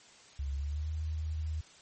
sine tone with pitch glide, 69.3 to 78.24 Hz, C#2 to D#2, 0 to +10 cents, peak -32 dBFS, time 0.39-1.61 s, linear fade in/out 5 ms, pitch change +210 cents, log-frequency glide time 0.55-0.9 s, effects white hiss -57 dBFS RMS until 1.81 s + MP3 32 kbps

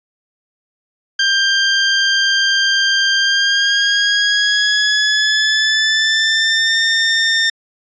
20% pulse tone with pitch glide, 1586 to 1811.3 Hz, G6 to A6, +20 to +50 cents, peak -7 dBFS, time 1.19-7.5 s, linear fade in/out 5 ms, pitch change +230 cents, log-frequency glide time 3.18-6.79 s, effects resampled to 16000 Hz

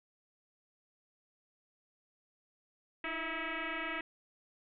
sine tone with frequency modulation, 310 Hz, D#4, 6 cents flat, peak -35 dBFS, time 3.04-4.01 s, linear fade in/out 2 ms, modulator 324 Hz, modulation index 7.5, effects none

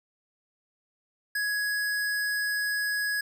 square tone, 1671 Hz, G#6, 10 cents sharp, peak -27 dBFS, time 1.35-3.21 s, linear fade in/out 5 ms, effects none

